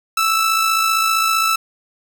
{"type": "tone with amplitude modulation", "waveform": "sawtooth", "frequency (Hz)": 1318.5, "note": "E6", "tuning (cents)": 0, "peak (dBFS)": -9, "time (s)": [0.17, 1.56], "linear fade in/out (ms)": 5, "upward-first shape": "sine", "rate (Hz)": 55.3, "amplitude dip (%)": 40, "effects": []}